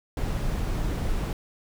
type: noise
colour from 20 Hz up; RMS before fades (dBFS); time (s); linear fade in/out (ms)
brown; -27; 0.17-1.33; 2
effects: none